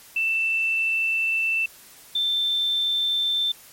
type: tone pair in turn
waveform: sine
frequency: 2664 / 3556 Hz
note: E7 / A7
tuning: +18 / +18 cents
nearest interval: perfect fourth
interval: 500 cents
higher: second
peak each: -20 dBFS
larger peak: neither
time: 0.16-1.66 / 2.15-3.52 s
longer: first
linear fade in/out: 5 ms
effects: white hiss -48 dBFS RMS until 3.72 s + MP3 64 kbps